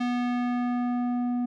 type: tone with low-pass filter sweep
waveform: square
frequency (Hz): 244.6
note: B3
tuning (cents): -16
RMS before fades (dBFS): -27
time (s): 0-1.46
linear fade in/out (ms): 10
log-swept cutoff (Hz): 3700 to 550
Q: 0.8
effects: none